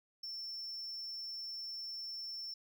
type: tone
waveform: triangle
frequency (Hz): 5390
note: E8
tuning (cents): +38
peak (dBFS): -40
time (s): 0.23-2.54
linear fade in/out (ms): 5
effects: none